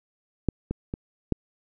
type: clicks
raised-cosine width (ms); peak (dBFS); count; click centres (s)
3; -9 / -15 / -17 / -9; 4; 0.487 / 0.71 / 0.939 / 1.323
effects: none